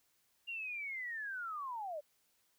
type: linear sweep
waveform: sine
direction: down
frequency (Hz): 2808 to 563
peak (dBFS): -39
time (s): 0.47-2.01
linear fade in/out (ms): 20
effects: white hiss -75 dBFS RMS until 2.58 s